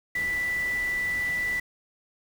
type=tone in noise; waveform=sine; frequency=1975.5 Hz; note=B6; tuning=in tune; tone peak=-25 dBFS; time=0.15-1.6 s; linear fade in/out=5 ms; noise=pink; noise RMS=-41 dBFS; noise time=0.15-1.6 s; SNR=+13 dB; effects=none